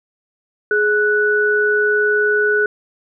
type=tone pair together; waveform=sine; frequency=419.4 / 1480 Hz; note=G#4 / F#6; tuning=+17 / 0 cents; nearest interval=octave + minor seventh; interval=2183 cents; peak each=-16 / -15 dBFS; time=0.71-2.66 s; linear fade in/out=2 ms; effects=none